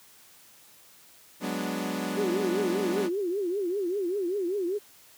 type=chord; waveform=sawtooth; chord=G# half-diminished seventh; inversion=third; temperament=equal with one note detuned; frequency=183.83 / 207.7 / 246.9 / 293.7 Hz; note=F#3 / G#3 / B3 / D4; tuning=-11 / 0 / 0 / 0 cents; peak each=-31 dBFS; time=1.4-3.1 s; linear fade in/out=50 ms
type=tone with vibrato; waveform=sine; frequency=376.2 Hz; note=F#4; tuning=29 cents sharp; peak=-26 dBFS; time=2.16-4.79 s; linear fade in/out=20 ms; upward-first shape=triangle; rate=5.1 Hz; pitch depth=210 cents each way
effects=white hiss -55 dBFS RMS until 5.17 s + high-pass 60 Hz 12 dB/octave